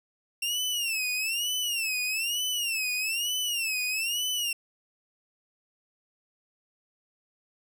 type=tone with vibrato; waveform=sawtooth; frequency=2730 Hz; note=F7; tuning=40 cents flat; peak=-24 dBFS; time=0.42-4.53 s; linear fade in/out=5 ms; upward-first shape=sine; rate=1.1 Hz; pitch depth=170 cents each way; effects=none